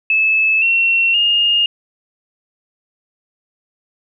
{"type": "tone with pitch steps", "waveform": "sine", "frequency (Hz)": [2608, 2720, 2837], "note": ["E7", "F7", "F7"], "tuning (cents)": [-19, -46, 27], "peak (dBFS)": -11, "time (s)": [0.1, 1.66], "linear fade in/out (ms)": 2, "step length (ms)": 520, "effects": []}